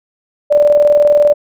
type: tone with tremolo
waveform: sine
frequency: 587.3 Hz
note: D5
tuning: in tune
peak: -4 dBFS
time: 0.5-1.34 s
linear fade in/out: 20 ms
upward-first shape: square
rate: 20 Hz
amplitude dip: 45%
effects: none